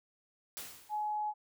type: noise with exponential decay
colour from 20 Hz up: white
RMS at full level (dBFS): -41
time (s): 0.57-1.17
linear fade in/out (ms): 0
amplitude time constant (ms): 130
type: tone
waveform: sine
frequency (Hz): 845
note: G#5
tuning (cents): +30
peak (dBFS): -32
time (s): 0.89-1.34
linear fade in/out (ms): 50
effects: none